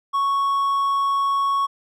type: tone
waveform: triangle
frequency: 1108.7 Hz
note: C#6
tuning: in tune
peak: -16 dBFS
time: 0.13-1.67 s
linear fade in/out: 20 ms
effects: none